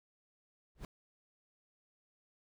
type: noise with exponential growth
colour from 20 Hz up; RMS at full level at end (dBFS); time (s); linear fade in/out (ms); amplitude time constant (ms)
brown; -35; 0.75-0.85; 1; 21
effects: none